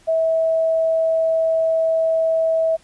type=tone; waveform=sine; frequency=649 Hz; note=E5; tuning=27 cents flat; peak=-15 dBFS; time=0.07-2.77 s; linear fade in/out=20 ms; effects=pink hiss -53 dBFS RMS until 2.83 s + resampled to 24000 Hz